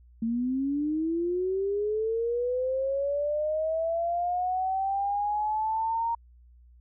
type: linear sweep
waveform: sine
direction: up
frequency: 223.2 to 932.3 Hz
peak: -25 dBFS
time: 0.22-6.15 s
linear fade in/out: 5 ms
effects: added 60 Hz sine -52 dBFS peak until 6.8 s